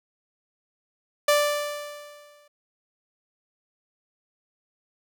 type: tone with exponential decay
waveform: sawtooth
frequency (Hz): 587.3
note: D5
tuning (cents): 0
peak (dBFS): -12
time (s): 1.28-2.48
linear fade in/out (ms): 5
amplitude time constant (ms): 260
effects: none